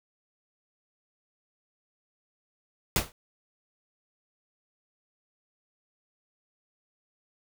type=noise with exponential decay; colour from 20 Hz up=pink; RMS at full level=-20 dBFS; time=2.96-3.12 s; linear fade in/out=1 ms; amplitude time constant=34 ms; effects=none